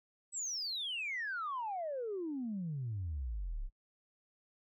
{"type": "exponential sweep", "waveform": "sine", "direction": "down", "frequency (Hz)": [8060, 30.12], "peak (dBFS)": -35, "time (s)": [0.32, 3.7], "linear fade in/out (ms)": 50, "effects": ["noise-tail reverb RT60 0.1 s tail -26 dB re dry", "tanh soft clip ceiling -32 dBFS"]}